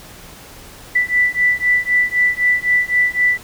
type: beating tone pair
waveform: sine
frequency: 1975.5 / 1979.4 Hz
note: B6 / B6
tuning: 0 / +3 cents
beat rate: 3.9 Hz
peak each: -16 dBFS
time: 0.95-3.38 s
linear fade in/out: 10 ms
effects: pink hiss -39 dBFS RMS until 3.43 s